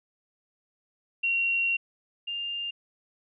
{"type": "tone pair in turn", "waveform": "sine", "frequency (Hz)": [2746, 2802], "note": ["F7", "F7"], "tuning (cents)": [-30, 5], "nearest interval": "unison", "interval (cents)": 35, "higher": "second", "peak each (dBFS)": [-23, -30], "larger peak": "first", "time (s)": [[1.23, 1.77], [2.27, 2.71]], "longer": "first", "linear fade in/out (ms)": 10, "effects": []}